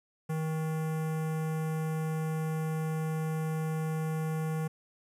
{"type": "tone with notch filter", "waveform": "square", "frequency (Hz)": 158.1, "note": "D#3", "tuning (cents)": 28, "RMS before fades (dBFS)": -32, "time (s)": [0.29, 4.68], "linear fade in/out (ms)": 10, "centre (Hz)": 4100, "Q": 0.56, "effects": ["resampled to 32000 Hz", "11-bit"]}